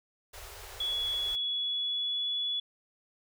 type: band-stop noise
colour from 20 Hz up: pink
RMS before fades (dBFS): -46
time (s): 0.33-1.36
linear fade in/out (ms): 10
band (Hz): 100 to 370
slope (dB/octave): 96
type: tone with pitch glide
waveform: sine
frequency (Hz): 3376 to 3411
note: G#7 to G#7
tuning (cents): +28 to +46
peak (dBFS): -29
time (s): 0.8-2.6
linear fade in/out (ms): 5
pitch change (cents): +18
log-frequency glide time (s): 1.27-2.3
effects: none